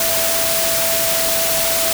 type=tone in noise; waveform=sine; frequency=661 Hz; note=E5; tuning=5 cents sharp; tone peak=-22 dBFS; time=0-1.93 s; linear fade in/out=2 ms; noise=white; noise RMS=-18 dBFS; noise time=0-1.93 s; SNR=-7 dB; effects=none